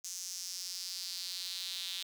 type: tone with high-pass filter sweep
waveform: square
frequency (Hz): 90.7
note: F#2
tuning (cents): -34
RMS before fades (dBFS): -41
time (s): 0.04-2.03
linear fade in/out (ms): 5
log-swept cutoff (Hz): 6200 to 3600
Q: 4
effects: none